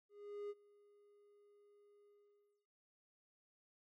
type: tone with ADSR envelope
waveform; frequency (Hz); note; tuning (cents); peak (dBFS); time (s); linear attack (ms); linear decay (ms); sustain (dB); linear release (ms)
triangle; 410.7; G#4; -19; -40; 0.09-2.67; 410; 39; -24; 590
effects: none